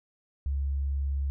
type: tone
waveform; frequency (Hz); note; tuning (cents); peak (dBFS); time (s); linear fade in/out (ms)
sine; 69.3; C#2; 0; -26; 0.46-1.3; 0
effects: none